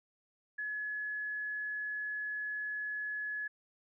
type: tone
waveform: sine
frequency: 1699 Hz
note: G#6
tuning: 39 cents sharp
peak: -35 dBFS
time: 0.58-3.48 s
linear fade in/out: 10 ms
effects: none